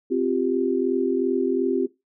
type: chord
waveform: sine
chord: C suspended fourth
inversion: none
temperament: equal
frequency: 261.6 / 349.2 / 392 Hz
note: C4 / F4 / G4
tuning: 0 / 0 / 0 cents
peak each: -24 dBFS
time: 0.1-1.87 s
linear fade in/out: 20 ms
effects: noise-tail reverb RT60 0.2 s tail -17 dB re dry